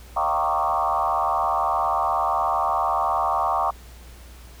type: tone with frequency modulation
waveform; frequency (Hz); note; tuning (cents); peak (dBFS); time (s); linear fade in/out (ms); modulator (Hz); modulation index
sine; 932.3; A#5; 0; -19; 0.16-3.71; 10; 77.1; 3.6
effects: added 60 Hz sine -42 dBFS peak until 4.6 s + pink hiss -49 dBFS RMS until 4.6 s